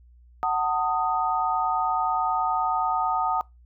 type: chord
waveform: sine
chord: D# diminished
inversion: first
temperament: just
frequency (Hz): 746.7 / 896 / 1244.5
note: F#5 / A5 / D#6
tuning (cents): +16 / +31 / 0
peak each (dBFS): -26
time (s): 0.43-3.41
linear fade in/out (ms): 0
effects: noise-tail reverb RT60 0.2 s tail -23 dB re dry + added 60 Hz sine -50 dBFS peak until 3.65 s